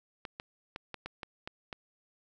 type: clicks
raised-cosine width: 0.3 ms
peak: -23 dBFS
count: 8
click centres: 0.252 / 0.399 / 0.761 / 0.943 / 1.06 / 1.232 / 1.475 / 1.728 s
effects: none